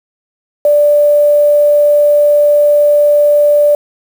sine tone with quantisation, 587.3 Hz, D5, in tune, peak -5 dBFS, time 0.65-3.75 s, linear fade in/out 2 ms, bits 5, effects none

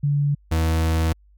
sine / 40% pulse tone pair in turn, 143.9 / 80.76 Hz, D3 / E2, -35 / -35 cents, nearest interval minor seventh, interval 1000 cents, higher first, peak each -17 dBFS, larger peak neither, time 0.03-0.35 / 0.51-1.13 s, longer second, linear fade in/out 10 ms, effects added 50 Hz sine -51 dBFS peak until 1.37 s

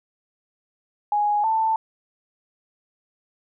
sine tone pair in turn, 830.6 / 887 Hz, G#5 / A5, 0 / +14 cents, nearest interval minor second, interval 114 cents, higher second, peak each -18 dBFS, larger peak neither, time 1.12-1.44 / 1.44-1.76 s, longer neither, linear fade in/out 2 ms, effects none

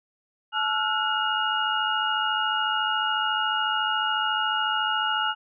sine tone cluster, 865 / 1349 / 1443 / 2865 Hz, A5 / E6 / F#6 / F7, -30 / +40 / -44 / +44 cents, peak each -28 dBFS, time 0.52-5.35 s, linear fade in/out 50 ms, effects none

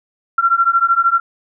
sine beating tone pair, 1360 / 1373 Hz, F6 / F6, -46 / -30 cents, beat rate 13 Hz, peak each -14 dBFS, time 0.38-1.2 s, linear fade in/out 5 ms, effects none

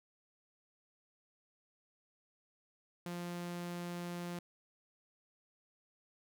sawtooth tone, 174.61 Hz, F3, in tune, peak -36 dBFS, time 3.06-4.39 s, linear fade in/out 2 ms, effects none

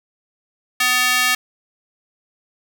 square tone with high-pass filter, 250.5 Hz, B3, 25 cents sharp, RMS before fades -17 dBFS, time 0.8-1.35 s, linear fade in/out 5 ms, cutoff 1800 Hz, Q 1.3, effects none

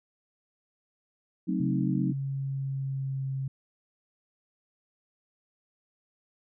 sine chord, F# diminished seventh, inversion none, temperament equal, 185 / 220 / 261.6 / 311.1 Hz, F#3 / A3 / C4 / Eb4, 0 / 0 / 0 / 0 cents, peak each -29 / -34 / -32 / -32 dBFS, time 1.47-2.13 s, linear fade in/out 20 ms
sine tone with pitch glide, 137.3 to 134.4 Hz, C#3 to C3, -16 to +47 cents, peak -29 dBFS, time 1.6-3.48 s, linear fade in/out 5 ms, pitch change -37 cents, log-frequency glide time 2.1-3.29 s
effects none

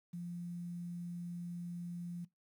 sine tone with quantisation, 174 Hz, F3, 6 cents flat, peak -40 dBFS, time 0.13-2.25 s, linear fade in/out 10 ms, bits 11, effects noise-tail reverb RT60 0.2 s tail -21 dB re dry

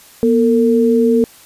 sine tone pair together, 240 / 453.1 Hz, B3 / A#4, -49 / -49 cents, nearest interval major seventh, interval 1100 cents, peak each -12 dBFS, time 0.23-1.24 s, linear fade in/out 0 ms, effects white hiss -43 dBFS RMS until 1.45 s + resampled to 32000 Hz

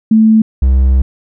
sine / triangle tone pair in turn, 220 / 65.41 Hz, A3 / C2, 0 / 0 cents, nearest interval octave + major sixth, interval 2100 cents, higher first, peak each -4 dBFS, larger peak neither, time 0.11-0.42 / 0.62-1.02 s, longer second, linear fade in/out 5 ms, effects none

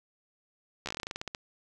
slowing click train, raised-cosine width 0.2 ms, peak -18 dBFS, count 15, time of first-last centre 0.86-1.349 s, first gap 13 ms, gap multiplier 1.14, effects none

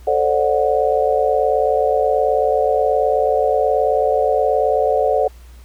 sine chord, D dominant seventh, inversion second, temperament just, 440.5 / 528.6 / 587.3 / 734.2 Hz, A4 / C5 / D5 / F#5, +2 / +18 / 0 / -14 cents, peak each -19 dBFS, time 0.07-5.28 s, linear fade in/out 5 ms, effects added 60 Hz sine -38 dBFS peak until 5.64 s + pink hiss -51 dBFS RMS until 5.64 s

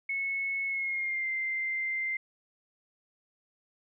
sine tone with pitch glide, 2196 to 2087 Hz, C#7 to C7, -17 to -5 cents, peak -29 dBFS, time 0.09-2.17 s, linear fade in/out 5 ms, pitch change -88 cents, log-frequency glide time 0.66-1.28 s, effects none

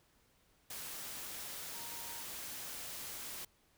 sine tone in noise, 933 Hz, A#5, 1 cent sharp, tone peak -54 dBFS, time 1.74-2.23 s, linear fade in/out 5 ms, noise white, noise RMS -45 dBFS, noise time 0.7-3.45 s, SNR -12 dB, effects pink hiss -71 dBFS RMS until 3.77 s

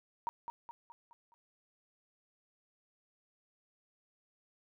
sine tone with echo, 940 Hz, A#5, 14 cents sharp, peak -32 dBFS, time 0.27-0.29 s, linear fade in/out 0 ms, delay 210 ms, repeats 5, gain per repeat -6 dB, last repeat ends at 1.34 s, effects none

